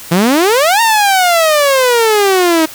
sawtooth exponential two-way sweep, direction up then down, 161.6 to 932.3 to 312.7 Hz, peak -4 dBFS, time 0.11-2.66 s, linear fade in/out 10 ms, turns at 0.81 s, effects white hiss -31 dBFS RMS until 2.74 s

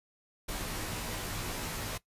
pink noise with comb filter, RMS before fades -37 dBFS, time 0.48-1.98 s, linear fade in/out 10 ms, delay 15 ms, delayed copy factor -0.85, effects noise-tail reverb RT60 0.1 s tail -17 dB re dry + resampled to 32000 Hz

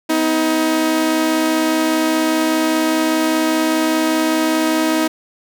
sawtooth tone pair together, 251.6 / 316.6 Hz, B3 / D#4, +32 / +30 cents, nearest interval major third, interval 398 cents, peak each -18 / -11 dBFS, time 0.09-5.08 s, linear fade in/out 10 ms, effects none

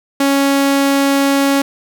sawtooth tone, 277.2 Hz, C#4, in tune, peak -7 dBFS, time 0.2-1.62 s, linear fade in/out 5 ms, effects none

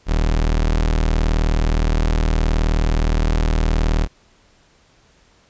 35% pulse tone, 39.22 Hz, D#1, 15 cents sharp, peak -13 dBFS, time 0.06-4.08 s, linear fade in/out 50 ms, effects pink hiss -55 dBFS RMS until 5.49 s + resampled to 16000 Hz

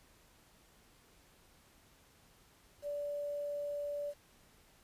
sine tone with quantisation, 580 Hz, D5, 22 cents flat, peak -36 dBFS, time 2.82-4.14 s, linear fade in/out 50 ms, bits 10, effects pink hiss -65 dBFS RMS until 4.83 s + resampled to 32000 Hz

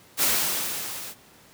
white noise with level ramp, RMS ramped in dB -20 to -38 dBFS, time 0.17-1.15 s, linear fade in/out 50 ms, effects pink hiss -53 dBFS RMS until 1.53 s + high-pass 100 Hz 12 dB/octave

